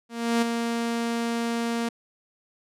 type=tone with ADSR envelope; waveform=sawtooth; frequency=233 Hz; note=A#3; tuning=1 cent flat; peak=-15 dBFS; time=0.09-1.89 s; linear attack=330 ms; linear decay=12 ms; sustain=-6 dB; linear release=7 ms; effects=low-pass 10000 Hz 12 dB/octave